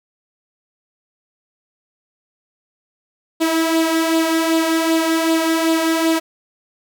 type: tone with flanger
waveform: sawtooth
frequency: 325.3 Hz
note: E4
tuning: 23 cents flat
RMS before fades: -17 dBFS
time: 3.4-6.2 s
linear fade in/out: 20 ms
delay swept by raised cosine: 0.24 to 2.54 ms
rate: 2.6 Hz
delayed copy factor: +0.5
effects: none